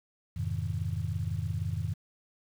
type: chord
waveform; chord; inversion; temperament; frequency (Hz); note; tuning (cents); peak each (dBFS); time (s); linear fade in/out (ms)
sine; F minor seventh; none; just; 87.31 / 104.77 / 130.96 / 157.15; F2 / Ab2 / C3 / Eb3; 0 / +16 / +2 / +18; -34 / -33 / -38 / -36; 0.36-1.94; 10
effects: tanh soft clip ceiling -19 dBFS + 9-bit